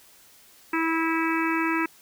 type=harmonic tone; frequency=326 Hz; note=E4; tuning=19 cents flat; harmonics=1 / 3 / 4 / 5 / 6 / 7 / 8; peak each=-25 / -30 / -31 / -32 / -33 / -33 / -34 dBFS; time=0.73-1.86 s; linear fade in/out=5 ms; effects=white hiss -54 dBFS RMS until 2.01 s